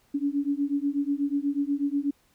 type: beating tone pair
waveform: sine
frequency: 280 / 288.2 Hz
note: C#4 / D4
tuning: +18 / -33 cents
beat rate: 8.2 Hz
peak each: -27 dBFS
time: 0.14-2.11 s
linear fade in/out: 10 ms
effects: pink hiss -65 dBFS RMS until 2.34 s